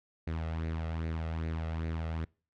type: tone with flanger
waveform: sawtooth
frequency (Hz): 81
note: E2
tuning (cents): -30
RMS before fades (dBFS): -35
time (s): 0.27-2.25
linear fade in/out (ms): 5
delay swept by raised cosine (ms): 0.46 to 1.56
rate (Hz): 2.5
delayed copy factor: +0.55
effects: noise-tail reverb RT60 0.4 s tail -26 dB re dry + low-pass 3000 Hz 12 dB/octave